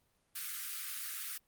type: high-pass noise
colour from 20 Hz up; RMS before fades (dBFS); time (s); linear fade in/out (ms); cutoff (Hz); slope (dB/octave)
white; -41; 0.35-1.38; 10; 1200; 96
effects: pink hiss -75 dBFS RMS until 1.47 s + Opus 32 kbps